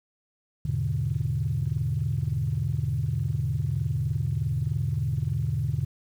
sine chord, E dominant seventh, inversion none, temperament equal, 82.41 / 103.83 / 123.47 / 146.83 Hz, E2 / G#2 / B2 / D3, 0 / 0 / 0 / 0 cents, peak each -32 / -30 / -28 / -28 dBFS, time 0.65-5.85 s, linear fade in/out 5 ms, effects tanh soft clip ceiling -16 dBFS + 9-bit

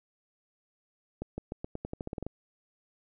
accelerating click train, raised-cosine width 2 ms, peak -22 dBFS, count 13, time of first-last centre 1.22-2.266 s, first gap 160 ms, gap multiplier 0.88, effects none

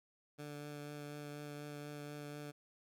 15% pulse tone with vibrato, 146.83 Hz, D3, in tune, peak -39 dBFS, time 0.38-2.52 s, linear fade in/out 20 ms, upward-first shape triangle, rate 4.1 Hz, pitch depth 14 cents each way, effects none

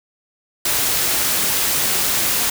white noise with amplitude modulation, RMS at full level -17 dBFS, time 0.65-2.5 s, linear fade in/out 5 ms, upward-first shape sine, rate 246 Hz, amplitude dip 35%, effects none

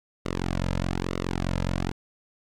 sawtooth tone with flanger, 44.78 Hz, F1, 44 cents sharp, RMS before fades -28 dBFS, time 0.25-1.92 s, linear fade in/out 10 ms, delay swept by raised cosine 1.2 to 2.7 ms, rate 1.1 Hz, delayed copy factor -0.95, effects low-pass 7000 Hz 12 dB/octave + 9-bit

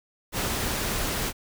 pink noise, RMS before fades -28 dBFS, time 0.32-1.33 s, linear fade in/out 50 ms, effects none

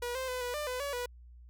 sawtooth tone with pitch steps, 483.4 / 521 / 504 / 490.4 / 596 / 503 / 567 / 489.4 Hz, B4 / C5 / B4 / B4 / D5 / B4 / C#5 / B4, -37 / -7 / +35 / -12 / +25 / +32 / +39 / -16 cents, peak -30 dBFS, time 0.02-1.06 s, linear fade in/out 5 ms, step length 130 ms, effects added 60 Hz sine -50 dBFS peak until 1.49 s

